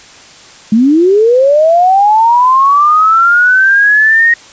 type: linear sweep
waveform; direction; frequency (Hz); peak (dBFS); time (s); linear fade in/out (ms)
sine; up; 207.7 to 1878; -4; 0.72-4.34; 5
effects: white hiss -36 dBFS RMS until 4.52 s + resampled to 16000 Hz